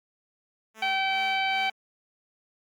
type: tone with tremolo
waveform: 5% pulse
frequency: 220 Hz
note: A3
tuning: in tune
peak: -31 dBFS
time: 0.74-1.72 s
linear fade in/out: 50 ms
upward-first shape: sine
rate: 2.5 Hz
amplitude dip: 60%
type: harmonic tone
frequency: 771 Hz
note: G5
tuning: 29 cents flat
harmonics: 1 / 2 / 3 / 4 / 5 / 6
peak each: -27 / -34 / -28 / -33 / -41 / -42 dBFS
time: 0.82-1.7 s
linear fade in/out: 5 ms
effects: none